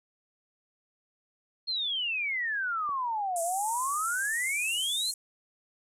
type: exponential two-way sweep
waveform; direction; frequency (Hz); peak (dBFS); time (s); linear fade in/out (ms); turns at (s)
sine; down then up; 4298 to 659.3 to 4298; -28; 1.67-5.12; 20; 3.42
type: click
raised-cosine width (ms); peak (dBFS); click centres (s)
1; -34; 2.892
type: band-pass noise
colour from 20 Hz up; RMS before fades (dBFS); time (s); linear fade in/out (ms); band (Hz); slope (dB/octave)
pink; -37; 3.36-5.14; 2; 7100 to 11000; 48
effects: none